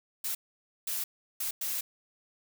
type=noise bursts at uneven times; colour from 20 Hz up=blue; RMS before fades=-33 dBFS; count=4; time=0.24-0.35 / 0.87-1.04 / 1.4-1.51 / 1.61-1.81 s; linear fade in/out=5 ms; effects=none